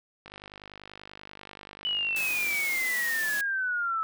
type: click train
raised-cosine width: 0.3 ms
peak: -27 dBFS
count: 116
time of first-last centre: 0.26-2.546 s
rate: 50.3 Hz
type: exponential sweep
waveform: sine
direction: down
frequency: 2985 to 1300 Hz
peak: -26 dBFS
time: 1.85-4.03 s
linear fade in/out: 0 ms
type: high-pass noise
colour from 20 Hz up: white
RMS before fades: -36 dBFS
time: 2.16-3.41 s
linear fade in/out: 2 ms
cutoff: 170 Hz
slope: 24 dB/octave
effects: none